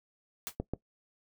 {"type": "noise with exponential decay", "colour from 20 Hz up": "white", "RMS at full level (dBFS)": -33, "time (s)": [0.47, 0.55], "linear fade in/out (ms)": 0, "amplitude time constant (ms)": 16}
{"type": "clicks", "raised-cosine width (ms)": 2, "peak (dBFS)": -19, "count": 2, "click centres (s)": [0.6, 0.736]}
{"effects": ["noise-tail reverb RT60 0.1 s tail -19 dB re dry"]}